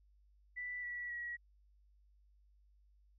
sine tone with pitch steps, 1975.5 / 1946.1 / 1917 Hz, B6 / B6 / A#6, 0 / -26 / +48 cents, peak -40 dBFS, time 0.56-1.37 s, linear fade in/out 20 ms, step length 270 ms, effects added 50 Hz sine -65 dBFS peak until 3.18 s

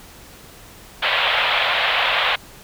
white band-pass noise, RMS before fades -19 dBFS, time 1.02-2.36 s, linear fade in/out 10 ms, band 510 to 3600 Hz, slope 48 dB/octave, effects pink hiss -43 dBFS RMS until 2.63 s

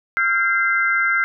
sine tone cluster, 1380 / 1585 / 2066 Hz, F6 / G6 / C7, -21 / +19 / -22 cents, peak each -20 dBFS, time 0.17-1.24 s, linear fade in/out 0 ms, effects none

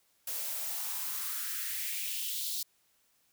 blue noise with high-pass filter sweep, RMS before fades -36 dBFS, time 0.27-2.63 s, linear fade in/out 5 ms, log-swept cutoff 460 to 4300 Hz, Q 2.9, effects white hiss -71 dBFS RMS until 3.32 s

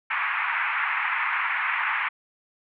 white band-pass noise, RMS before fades -26 dBFS, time 0.1-2.09 s, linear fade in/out 10 ms, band 900 to 2400 Hz, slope 48 dB/octave, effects none

